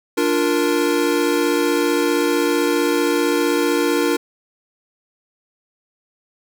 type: chord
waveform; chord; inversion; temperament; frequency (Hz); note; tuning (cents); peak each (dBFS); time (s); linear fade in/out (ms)
square; Bb major; first; equal; 293.7 / 349.2 / 466.2; D4 / F4 / Bb4; 0 / 0 / 0; -21; 0.17-4.17; 10
effects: none